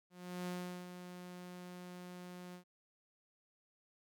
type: tone with ADSR envelope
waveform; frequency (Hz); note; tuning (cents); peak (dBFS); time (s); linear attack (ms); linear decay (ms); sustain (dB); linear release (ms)
sawtooth; 179.3; F3; +46; -35; 0.1-2.64; 370; 390; -9; 97
effects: none